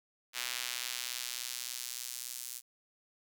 sawtooth tone with high-pass filter sweep, 123.47 Hz, B2, in tune, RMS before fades -40 dBFS, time 0.33-2.62 s, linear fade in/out 50 ms, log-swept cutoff 2400 to 7600 Hz, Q 0.81, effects none

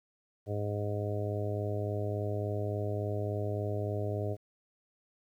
harmonic tone, 103.5 Hz, G#2, 5 cents flat, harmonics 1 / 2 / 3 / 4 / 5 / 6 / 7, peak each -33 / -45 / -42 / -38 / -42 / -39 / -47 dBFS, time 0.46-4.37 s, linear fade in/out 50 ms, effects 11-bit

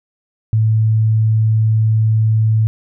sine tone, 110 Hz, A2, in tune, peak -10 dBFS, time 0.53-2.67 s, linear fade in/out 0 ms, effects none

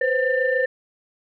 sine tone cluster, 501 / 528 / 1791 Hz, B4 / C5 / A6, +25 / +16 / +30 cents, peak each -22 dBFS, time 0.01-0.66 s, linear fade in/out 5 ms, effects tanh soft clip ceiling -9 dBFS

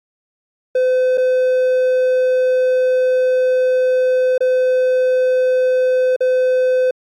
triangle tone with dropouts, 510 Hz, C5, 44 cents flat, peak -10 dBFS, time 0.75-6.91 s, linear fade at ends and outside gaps 5 ms, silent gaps 1.175-1.179 / 4.38-4.406 / 6.163-6.206 s, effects AAC 64 kbps

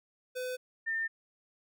square / sine tone pair in turn, 505 / 1804.2 Hz, B4 / A6, +39 / +43 cents, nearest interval octave + minor seventh, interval 2204 cents, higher second, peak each -35 / -30 dBFS, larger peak second, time 0.35-0.57 / 0.86-1.08 s, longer neither, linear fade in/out 20 ms, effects none

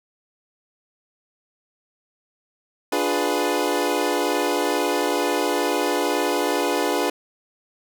25% pulse chord, D diminished seventh, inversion none, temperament equal with one note detuned, 293.7 / 353.1 / 415.3 / 493.9 Hz, D4 / F4 / Ab4 / Cb5, 0 / +19 / 0 / 0 cents, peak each -22 dBFS, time 2.92-7.1 s, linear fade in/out 5 ms, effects none

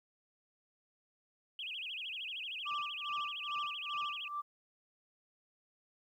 sine tone with vibrato, 2874 Hz, F7, 49 cents sharp, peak -39 dBFS, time 1.59-4.28 s, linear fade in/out 2 ms, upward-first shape sine, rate 13 Hz, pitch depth 260 cents each way
sine tone with tremolo, 1174.7 Hz, D6, in tune, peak -34 dBFS, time 2.65-4.42 s, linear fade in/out 20 ms, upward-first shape sine, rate 2.4 Hz, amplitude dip 95%
effects tanh soft clip ceiling -28 dBFS + 12-bit

